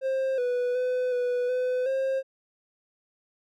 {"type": "tone with pitch steps", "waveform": "triangle", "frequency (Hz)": [530, 492.4, 503, 492.5, 504, 533], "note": ["C5", "B4", "B4", "B4", "B4", "C5"], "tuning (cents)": [22, -5, 32, -5, 35, 32], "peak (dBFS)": -22, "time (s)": [0.01, 2.23], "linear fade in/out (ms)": 50, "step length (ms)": 370, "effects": []}